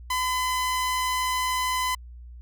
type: tone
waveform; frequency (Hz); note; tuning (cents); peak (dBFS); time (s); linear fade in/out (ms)
sawtooth; 1013; B5; +44; -20; 0.1-1.95; 5
effects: added 60 Hz sine -40 dBFS peak until 2.41 s